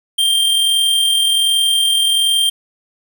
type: tone with amplitude modulation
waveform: square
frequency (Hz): 3175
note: G7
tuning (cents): +21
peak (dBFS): -11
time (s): 0.18-2.5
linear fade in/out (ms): 10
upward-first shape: sine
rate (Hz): 41.3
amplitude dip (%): 30
effects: 8-bit